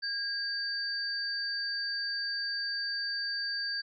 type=tone pair together; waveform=sine; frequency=1626 / 4620 Hz; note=G#6 / D8; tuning=-37 / -29 cents; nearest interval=octave + tritone; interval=1808 cents; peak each=-35 / -33 dBFS; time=0.02-3.82 s; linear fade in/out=20 ms; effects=none